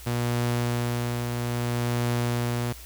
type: tone with tremolo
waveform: sawtooth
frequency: 120 Hz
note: B2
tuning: 49 cents flat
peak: -19 dBFS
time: 0.06-2.73 s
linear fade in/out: 10 ms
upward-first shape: triangle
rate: 0.61 Hz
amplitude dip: 40%
effects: added 60 Hz sine -43 dBFS peak until 2.85 s + white hiss -46 dBFS RMS until 2.85 s